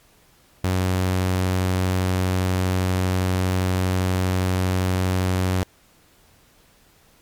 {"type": "tone", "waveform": "sawtooth", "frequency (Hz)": 92.5, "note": "F#2", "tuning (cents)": 0, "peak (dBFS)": -15, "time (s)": [0.64, 5.63], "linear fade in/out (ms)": 0, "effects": ["pink hiss -56 dBFS RMS until 7.21 s", "MP3 96 kbps"]}